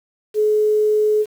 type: tone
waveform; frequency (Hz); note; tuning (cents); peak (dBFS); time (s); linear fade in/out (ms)
sine; 425.8; G#4; +43; -13; 0.34-1.26; 50
effects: 7-bit